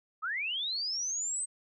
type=linear sweep; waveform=sine; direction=up; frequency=1200 to 8360 Hz; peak=-31 dBFS; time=0.22-1.46 s; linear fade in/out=20 ms; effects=none